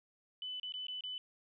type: tone with dropouts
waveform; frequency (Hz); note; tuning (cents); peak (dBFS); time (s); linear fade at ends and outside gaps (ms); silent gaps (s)
sine; 3001; F#7; +24; -39; 0.42-1.18; 1; 0.598-0.631 / 0.722-0.739 / 0.868-0.883 / 1.008-1.037
effects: none